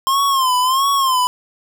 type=tone with vibrato; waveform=square; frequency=1055 Hz; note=C6; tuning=14 cents sharp; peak=-14 dBFS; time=0.07-1.27 s; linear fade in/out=0 ms; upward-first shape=sine; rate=1.5 Hz; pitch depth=100 cents each way; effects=none